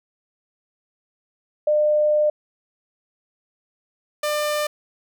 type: tone pair in turn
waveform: sine / sawtooth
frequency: 602 / 597.5 Hz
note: D5 / D5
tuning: +43 / +30 cents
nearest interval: unison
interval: 13 cents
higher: first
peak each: -15 / -17 dBFS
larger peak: first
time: 1.67-2.3 / 4.23-4.67 s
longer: first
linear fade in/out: 5 ms
effects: none